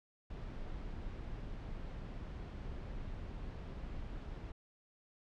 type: noise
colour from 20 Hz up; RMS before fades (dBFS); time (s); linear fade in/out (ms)
brown; -44; 0.3-4.52; 5
effects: low-pass 4000 Hz 12 dB/octave